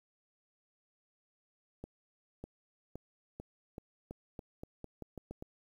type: accelerating click train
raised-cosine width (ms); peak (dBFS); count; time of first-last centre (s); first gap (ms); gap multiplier
2; -30; 13; 1.84-5.424; 600; 0.86
effects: 10-bit